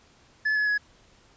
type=tone with pitch steps; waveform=triangle; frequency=1725 / 1702.2 / 1679.8 Hz; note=A6 / G#6 / G#6; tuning=-35 / +42 / +19 cents; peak=-20 dBFS; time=0.45-0.78 s; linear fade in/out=10 ms; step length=110 ms; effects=pink hiss -58 dBFS RMS until 1.36 s + resampled to 16000 Hz